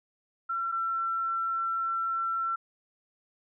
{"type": "tone pair in turn", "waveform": "sine", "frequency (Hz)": [1356, 1348.3], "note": ["E6", "E6"], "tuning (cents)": [49, 39], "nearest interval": "unison", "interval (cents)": 10, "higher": "first", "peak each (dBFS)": [-28, -27], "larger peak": "second", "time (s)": [[0.49, 0.72], [0.72, 2.56]], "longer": "second", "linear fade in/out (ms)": 10, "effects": []}